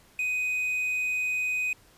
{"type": "tone with quantisation", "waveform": "triangle", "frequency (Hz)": 2500, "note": "D#7", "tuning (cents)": 8, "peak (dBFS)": -24, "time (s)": [0.19, 1.73], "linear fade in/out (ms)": 2, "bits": 9, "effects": ["pink hiss -58 dBFS RMS until 1.97 s", "resampled to 32000 Hz"]}